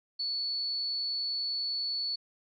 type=tone; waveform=sine; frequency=4435 Hz; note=C#8; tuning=in tune; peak=-30 dBFS; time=0.19-2.16 s; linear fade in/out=10 ms; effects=none